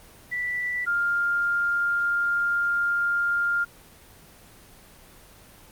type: tone pair in turn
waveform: sine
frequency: 1968 / 1402 Hz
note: B6 / F6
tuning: -7 / +6 cents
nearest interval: tritone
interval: 587 cents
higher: first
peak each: -25 / -21 dBFS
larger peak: second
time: 0.31-0.86 / 0.86-3.65 s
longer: second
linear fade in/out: 20 ms
effects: pink hiss -50 dBFS RMS until 5.71 s + Opus 24 kbps